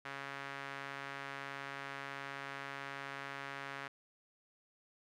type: tone with band-pass filter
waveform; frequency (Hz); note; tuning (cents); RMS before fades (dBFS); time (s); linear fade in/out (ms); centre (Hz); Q
sawtooth; 138.59; C#3; 0; -45; 0.05-3.88; 5; 1700; 1.5
effects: none